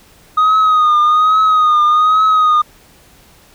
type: tone with vibrato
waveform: sine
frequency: 1244.5 Hz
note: D#6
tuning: in tune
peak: -5 dBFS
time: 0.37-2.62 s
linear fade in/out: 10 ms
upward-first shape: triangle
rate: 1.2 Hz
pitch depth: 60 cents each way
effects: tanh soft clip ceiling -7 dBFS + pink hiss -46 dBFS RMS until 3.54 s